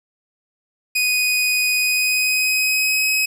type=tone with pitch glide; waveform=sawtooth; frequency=2489 to 2544 Hz; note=D#7 to D#7; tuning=0 to +38 cents; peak=-13 dBFS; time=0.95-3.26 s; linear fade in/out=10 ms; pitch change=+38 cents; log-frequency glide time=1.76-3.08 s; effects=8-bit